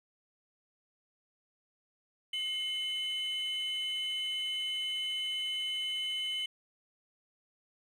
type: tone pair together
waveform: triangle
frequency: 2139 / 3025 Hz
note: C7 / F#7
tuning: +38 / +38 cents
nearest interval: tritone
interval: 600 cents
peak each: -38 / -30 dBFS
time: 2.33-6.46 s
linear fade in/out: 5 ms
effects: tanh soft clip ceiling -28 dBFS